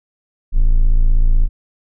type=tone; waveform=triangle; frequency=28.08 Hz; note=A0; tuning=36 cents sharp; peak=-6 dBFS; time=0.52-1.49 s; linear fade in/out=50 ms; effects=none